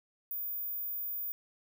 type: tone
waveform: sine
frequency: 14880 Hz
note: A#9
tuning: 4 cents flat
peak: -34 dBFS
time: 0.31-1.32 s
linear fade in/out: 0 ms
effects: none